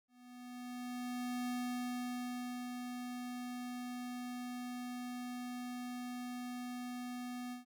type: tone with ADSR envelope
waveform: square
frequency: 246.9 Hz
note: B3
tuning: in tune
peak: -37 dBFS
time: 0.08-7.65 s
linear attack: 1400 ms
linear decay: 1200 ms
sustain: -5 dB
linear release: 130 ms
effects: none